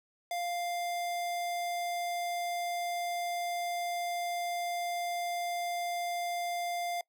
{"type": "tone", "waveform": "square", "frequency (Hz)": 698.5, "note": "F5", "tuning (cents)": 0, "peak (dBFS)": -33, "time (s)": [0.31, 7.01], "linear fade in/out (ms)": 2, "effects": ["noise-tail reverb RT60 0.1 s tail -23 dB re dry"]}